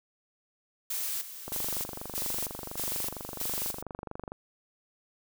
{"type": "noise with tremolo", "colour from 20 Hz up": "blue", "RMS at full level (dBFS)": -33, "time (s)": [0.9, 3.82], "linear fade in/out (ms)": 5, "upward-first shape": "square", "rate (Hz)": 1.6, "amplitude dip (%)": 70}
{"type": "click train", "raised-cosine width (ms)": 1, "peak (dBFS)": -24, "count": 70, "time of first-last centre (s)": [1.48, 4.32], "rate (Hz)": 24.3}
{"effects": []}